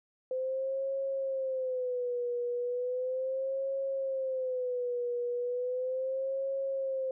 sine tone with vibrato, 512 Hz, C5, 38 cents flat, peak -30 dBFS, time 0.31-7.11 s, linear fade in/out 2 ms, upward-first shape sine, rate 0.36 Hz, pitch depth 100 cents each way, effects none

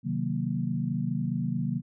sine chord, C half-diminished seventh, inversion none, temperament equal, 130.81 / 155.56 / 185 / 233.1 Hz, C3 / Eb3 / Gb3 / Bb3, 0 / 0 / 0 / 0 cents, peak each -32 dBFS, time 0.03-1.82 s, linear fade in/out 50 ms, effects none

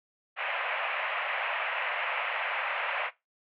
white band-pass noise, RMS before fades -32 dBFS, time 0.36-3.11 s, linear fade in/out 50 ms, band 550 to 2700 Hz, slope 48 dB/octave, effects noise-tail reverb RT60 0.2 s tail -18 dB re dry

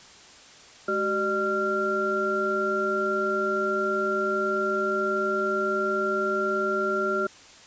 sine tone cluster, 210.6 / 381.5 / 603 / 1380 Hz, G#3 / G4 / D5 / F6, +24 / -47 / +46 / -21 cents, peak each -34 / -27 / -31 / -26 dBFS, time 0.88-7.27 s, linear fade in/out 5 ms, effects white hiss -49 dBFS RMS until 7.66 s + resampled to 16000 Hz

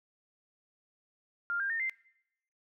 sine tone with pitch steps, 1399 / 1597.8 / 1824.8 / 2084 Hz, F6 / G6 / A#6 / C7, +3 / +33 / -37 / -7 cents, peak -30 dBFS, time 1.5-1.896 s, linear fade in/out 0 ms, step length 99 ms, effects noise-tail reverb RT60 0.8 s tail -22 dB re dry

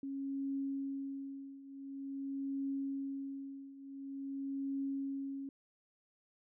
sine tone with tremolo, 274.2 Hz, C#4, 19 cents flat, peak -34 dBFS, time 0.03-5.49 s, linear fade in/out 2 ms, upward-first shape triangle, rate 0.47 Hz, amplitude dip 85%, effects none

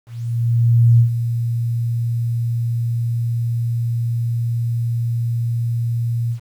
sine tone with ADSR envelope, 117.4 Hz, A#2, 13 cents sharp, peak -7 dBFS, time 0.06-6.4 s, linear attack 930 ms, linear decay 100 ms, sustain -10 dB, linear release 89 ms, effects 8-bit

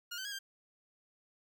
15% pulse tone with pitch steps, 1423 / 1534 / 1647 / 1587 Hz, F6 / G6 / G#6 / G6, +32 / -38 / -15 / +21 cents, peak -33 dBFS, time 0.11-0.39 s, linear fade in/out 10 ms, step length 70 ms, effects none

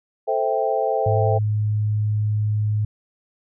sine chord, A minor seventh, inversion none, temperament equal, 440 / 523.3 / 659.3 / 784 Hz, A4 / C5 / E5 / G5, 0 / 0 / 0 / 0 cents, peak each -24 dBFS, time 0.27-1.39 s, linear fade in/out 20 ms
sine tone, 106 Hz, G#2, 36 cents sharp, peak -18 dBFS, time 1.06-2.85 s, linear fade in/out 5 ms
effects none

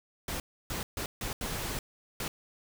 pink noise bursts at uneven times, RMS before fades -35 dBFS, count 6, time 0.28-0.4 / 0.7-0.83 / 0.97-1.06 / 1.21-1.33 / 1.41-1.79 / 2.2-2.28 s, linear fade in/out 2 ms, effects none

